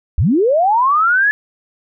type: linear sweep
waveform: sine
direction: up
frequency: 53.1 to 1727 Hz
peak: -10 dBFS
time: 0.18-1.31 s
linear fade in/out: 0 ms
effects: none